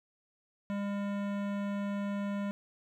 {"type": "tone with hard clipping", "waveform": "sine", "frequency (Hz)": 201.5, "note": "G3", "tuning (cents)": 48, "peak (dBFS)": -34, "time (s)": [0.7, 2.51], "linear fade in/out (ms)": 0, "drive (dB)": 18, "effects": []}